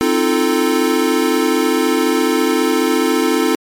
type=chord; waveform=square; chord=F dominant seventh; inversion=second; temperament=equal with one note detuned; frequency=261.6 / 311.1 / 345.6 / 440 Hz; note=C4 / Eb4 / F4 / A4; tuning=0 / 0 / -18 / 0 cents; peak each=-19 dBFS; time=0.01-3.55 s; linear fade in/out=0 ms; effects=MP3 64 kbps